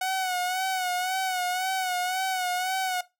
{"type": "tone with vibrato", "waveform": "sawtooth", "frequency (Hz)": 740, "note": "F#5", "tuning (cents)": 0, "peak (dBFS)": -22, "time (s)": [0.01, 3.01], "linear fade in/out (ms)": 5, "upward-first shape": "sine", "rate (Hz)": 1.9, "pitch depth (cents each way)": 51, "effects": ["noise-tail reverb RT60 0.2 s tail -17 dB re dry"]}